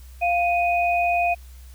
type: tone pair together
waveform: sine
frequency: 698.5 / 2489 Hz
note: F5 / D#7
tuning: 0 / 0 cents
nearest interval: octave + minor seventh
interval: 2200 cents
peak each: -19 / -24 dBFS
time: 0.21-1.35 s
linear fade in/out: 20 ms
effects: added 63 Hz sine -40 dBFS peak until 1.74 s + white hiss -54 dBFS RMS until 1.74 s